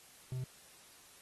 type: tone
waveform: triangle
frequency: 128 Hz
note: C3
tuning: 38 cents flat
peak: -34 dBFS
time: 0.32-0.44 s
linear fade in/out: 2 ms
effects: white hiss -59 dBFS RMS until 1.21 s + AAC 32 kbps